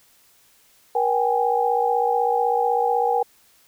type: tone cluster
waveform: sine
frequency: 477.9 / 771 / 827 Hz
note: A#4 / G5 / G#5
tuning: +43 / -29 / -8 cents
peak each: -22 dBFS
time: 0.95-3.23 s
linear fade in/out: 5 ms
effects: white hiss -57 dBFS RMS until 3.67 s